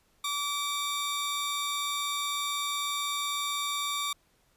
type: tone pair together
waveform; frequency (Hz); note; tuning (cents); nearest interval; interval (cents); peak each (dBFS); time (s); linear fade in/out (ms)
sawtooth; 1154 / 3670; D6 / A#7; -31 / -28; octave + minor sixth; 2003; -28 / -30; 0.24-4.13; 5
effects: pink hiss -68 dBFS RMS until 4.56 s + resampled to 32000 Hz